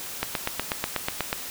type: click train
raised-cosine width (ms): 0.3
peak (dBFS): -8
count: 10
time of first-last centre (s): 0.23-1.329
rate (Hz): 8.19
effects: white hiss -36 dBFS RMS until 1.5 s